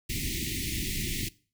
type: band-stop noise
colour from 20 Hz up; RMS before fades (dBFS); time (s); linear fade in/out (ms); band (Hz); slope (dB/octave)
pink; -32; 0.09-1.29; 10; 380 to 1900; 96
effects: noise-tail reverb RT60 0.4 s tail -21 dB re dry